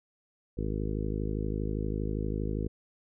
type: harmonic tone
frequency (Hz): 52.5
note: G#1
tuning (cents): +19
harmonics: 1 / 2 / 3 / 4 / 5 / 6 / 7 / 8 / 9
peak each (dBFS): -33 / -36 / -38 / -39 / -40 / -41 / -41 / -42 / -43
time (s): 0.57-2.68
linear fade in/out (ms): 10
effects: none